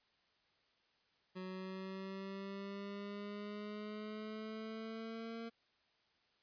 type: exponential sweep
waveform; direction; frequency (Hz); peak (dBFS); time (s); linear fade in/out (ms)
25% pulse; up; 185 to 230; -40; 1.35-5.5; 20
effects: white hiss -75 dBFS RMS until 6.42 s + resampled to 11025 Hz